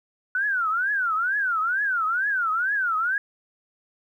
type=tone with vibrato; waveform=sine; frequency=1461 Hz; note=F#6; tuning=22 cents flat; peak=-21 dBFS; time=0.35-3.18 s; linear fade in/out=2 ms; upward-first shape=triangle; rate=2.2 Hz; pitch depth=280 cents each way; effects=10-bit